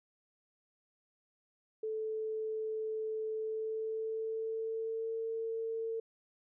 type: tone with pitch glide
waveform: sine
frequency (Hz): 437.3 to 451.2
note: A4 to A4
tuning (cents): -11 to +44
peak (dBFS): -34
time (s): 1.83-6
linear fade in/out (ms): 5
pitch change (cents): +55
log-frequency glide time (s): 3.33-5.27
effects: none